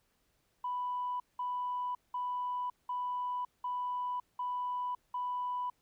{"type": "tone bursts", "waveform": "sine", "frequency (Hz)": 990, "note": "B5", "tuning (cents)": 4, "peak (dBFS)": -32, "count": 7, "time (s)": [0.64, 5.7], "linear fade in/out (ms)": 5, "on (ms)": 560, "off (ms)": 190, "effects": ["tanh soft clip ceiling -28 dBFS", "pink hiss -75 dBFS RMS until 5.81 s"]}